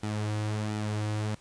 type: tone with flanger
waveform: sawtooth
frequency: 106.3 Hz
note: G#2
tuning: 41 cents sharp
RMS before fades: -31 dBFS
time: 0.03-1.35 s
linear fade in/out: 5 ms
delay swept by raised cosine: 1.8 to 5 ms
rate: 1.4 Hz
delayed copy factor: -0.5
effects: pink hiss -57 dBFS RMS until 1.4 s + resampled to 22050 Hz